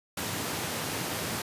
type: high-pass noise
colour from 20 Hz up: pink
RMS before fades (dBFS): -33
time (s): 0.17-1.42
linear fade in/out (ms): 5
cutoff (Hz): 100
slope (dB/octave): 24
effects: resampled to 32000 Hz